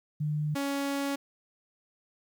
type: tone pair in turn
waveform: sine / sawtooth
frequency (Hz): 150.5 / 279.4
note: D3 / C#4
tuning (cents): +43 / +14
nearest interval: major seventh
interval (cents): 1071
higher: second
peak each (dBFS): -27 / -25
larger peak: second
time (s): 0.2-0.55 / 0.55-1.16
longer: second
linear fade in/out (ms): 10
effects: 11-bit